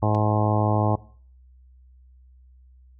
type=harmonic tone; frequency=106.3 Hz; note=G#2; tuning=41 cents sharp; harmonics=1 / 2 / 3 / 4 / 5 / 6 / 7 / 8 / 9 / 10; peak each=-21 / -28 / -29 / -32 / -31 / -29 / -30 / -29 / -34 / -32 dBFS; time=0.02-0.96 s; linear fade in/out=10 ms
type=clicks; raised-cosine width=0.2 ms; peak=-25 / -31 dBFS; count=2; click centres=0.148 / 0.152 s
effects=noise-tail reverb RT60 0.5 s tail -21 dB re dry + added 63 Hz sine -49 dBFS peak until 2.99 s